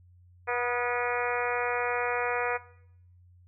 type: harmonic tone with a mistuned harmonic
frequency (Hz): 242.8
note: B3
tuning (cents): -29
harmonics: 2 / 3 / 4 / 5 / 6 / 7 / 8 / 9 / 10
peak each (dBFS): -32 / -34 / -35 / -36 / -37 / -37 / -38 / -39 / -39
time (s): 0.47-2.58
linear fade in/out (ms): 20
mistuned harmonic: 5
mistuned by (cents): +30
effects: noise-tail reverb RT60 0.7 s tail -18 dB re dry + added 89 Hz sine -54 dBFS peak until 3.47 s